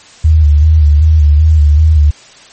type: tone with vibrato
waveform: sine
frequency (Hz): 76.2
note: D#2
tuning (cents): -36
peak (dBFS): -3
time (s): 0.24-2.11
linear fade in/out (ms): 10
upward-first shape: square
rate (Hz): 2.6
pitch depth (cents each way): 53
effects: white hiss -38 dBFS RMS until 2.52 s + MP3 32 kbps